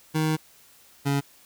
25% pulse tone pair in turn, 156.6 / 140.49 Hz, D#3 / C#3, +11 / +24 cents, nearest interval major second, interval 187 cents, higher first, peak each -18 dBFS, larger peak neither, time 0.14-0.37 / 1.05-1.21 s, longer first, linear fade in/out 20 ms, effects white hiss -55 dBFS RMS until 1.45 s

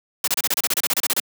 white noise bursts, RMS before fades -20 dBFS, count 15, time 0.24-1.199 s, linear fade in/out 2 ms, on 35 ms, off 31 ms, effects high-pass 200 Hz 12 dB/octave

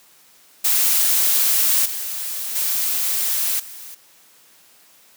blue noise with level steps, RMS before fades -17 / -27 / -21 / -37 dBFS, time 0.64-3.95 s, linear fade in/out 10 ms, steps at 1.85 / 2.55 / 3.59 s, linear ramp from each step 10 ms, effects white hiss -52 dBFS RMS until 5.16 s + high-pass 150 Hz 12 dB/octave

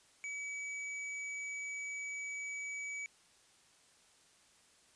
square tone, 2282 Hz, C#7, 50 cents sharp, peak -40 dBFS, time 0.24-3.06 s, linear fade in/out 0 ms, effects white hiss -66 dBFS RMS until 4.95 s + resampled to 22050 Hz

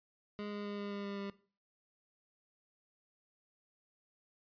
25% pulse tone with pitch steps, 207 / 205.7 / 204.4 / 203.1 / 201.8 / 200.5 / 199.26 Hz, G#3 / G#3 / G#3 / G#3 / G#3 / G3 / G3, -5 / -16 / -27 / -38 / -49 / +39 / +29 cents, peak -36 dBFS, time 0.39-1.3 s, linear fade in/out 0 ms, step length 130 ms, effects noise-tail reverb RT60 0.4 s tail -18 dB re dry + resampled to 11025 Hz

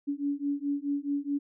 sine beating tone pair, 282.4 / 287.1 Hz, C#4 / D4, +32 / -39 cents, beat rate 4.7 Hz, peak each -31 dBFS, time 0.07-1.39 s, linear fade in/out 20 ms, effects none

